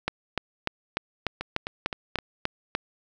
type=two click trains; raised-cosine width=0.3 ms; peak=-9 / -15 dBFS; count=10 / 4; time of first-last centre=0.08-2.751 / 1.41-2.187 s; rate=3.37 / 3.86 Hz; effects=none